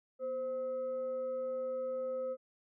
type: tone with frequency modulation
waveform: sine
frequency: 520 Hz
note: C5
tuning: 11 cents flat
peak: -34 dBFS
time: 0.19-2.37 s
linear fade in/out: 50 ms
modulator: 762 Hz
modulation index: 0.27
effects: none